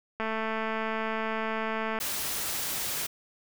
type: click train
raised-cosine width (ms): 0.5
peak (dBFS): -17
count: 396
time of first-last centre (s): 0.2-1.987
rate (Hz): 221
type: noise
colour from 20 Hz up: white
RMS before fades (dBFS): -32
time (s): 2-3.07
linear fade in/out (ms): 10
effects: none